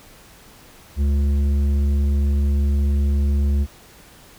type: tone with tanh clipping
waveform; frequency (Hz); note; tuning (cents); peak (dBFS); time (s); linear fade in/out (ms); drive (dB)
triangle; 70.9; C#2; +40; -17; 0.96-3.67; 50; 13
effects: pink hiss -47 dBFS RMS until 4.38 s